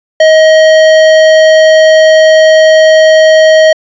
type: tone with hard clipping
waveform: sine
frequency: 631 Hz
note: D#5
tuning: 24 cents sharp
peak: -3 dBFS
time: 0.2-3.73 s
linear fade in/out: 5 ms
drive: 14 dB
effects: resampled to 16000 Hz